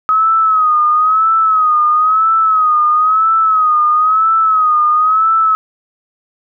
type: tone with vibrato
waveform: sine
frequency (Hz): 1268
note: D#6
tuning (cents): +32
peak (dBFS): -8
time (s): 0.09-5.55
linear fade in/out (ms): 0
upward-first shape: sine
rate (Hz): 1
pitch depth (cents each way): 72
effects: none